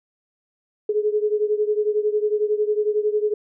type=beating tone pair; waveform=sine; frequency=419.1 / 430.1 Hz; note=G#4 / A4; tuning=+16 / -39 cents; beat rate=11 Hz; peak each=-20 / -23 dBFS; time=0.89-3.34 s; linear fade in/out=5 ms; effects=none